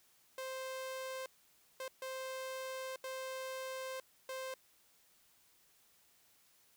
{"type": "tone bursts at uneven times", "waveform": "sawtooth", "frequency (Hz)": 523.3, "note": "C5", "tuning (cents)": 0, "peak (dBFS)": -37, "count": 5, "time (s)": [[0.38, 1.26], [1.8, 1.88], [2.02, 2.96], [3.04, 4], [4.29, 4.54]], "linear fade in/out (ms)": 2, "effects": ["white hiss -69 dBFS RMS until 6.76 s"]}